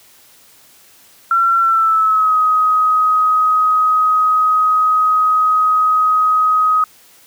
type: tone with pitch glide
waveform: sine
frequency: 1358 to 1259.8 Hz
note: F6 to D#6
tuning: -49 to +21 cents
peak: -10 dBFS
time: 1.31-6.84 s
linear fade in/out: 2 ms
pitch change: -130 cents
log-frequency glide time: 1.6-2.37 s
effects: white hiss -47 dBFS RMS until 7.26 s + high-pass 60 Hz 12 dB/octave